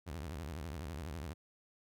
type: tone with vibrato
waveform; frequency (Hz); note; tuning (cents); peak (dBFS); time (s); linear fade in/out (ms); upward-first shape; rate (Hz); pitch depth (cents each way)
sawtooth; 77.78; D#2; 0; -37; 0.06-1.34; 20; sine; 12; 260
effects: none